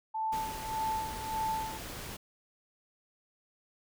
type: tone with tremolo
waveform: sine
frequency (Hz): 880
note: A5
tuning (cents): 0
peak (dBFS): -29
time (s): 0.14-1.78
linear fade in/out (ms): 10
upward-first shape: sine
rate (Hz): 1.7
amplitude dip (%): 75
type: noise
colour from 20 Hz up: pink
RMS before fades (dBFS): -42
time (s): 0.32-2.17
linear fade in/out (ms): 10
effects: none